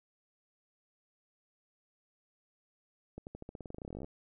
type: accelerating click train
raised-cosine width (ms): 2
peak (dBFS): -30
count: 23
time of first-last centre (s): 3.18-4.045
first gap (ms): 89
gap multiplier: 0.91
effects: none